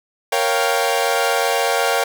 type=chord; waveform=sawtooth; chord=G half-diminished seventh; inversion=first; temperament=equal; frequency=466.2 / 554.4 / 698.5 / 784 Hz; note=Bb4 / Db5 / F5 / G5; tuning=0 / 0 / 0 / 0 cents; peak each=-18 dBFS; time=0.32-2.04 s; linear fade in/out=5 ms; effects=none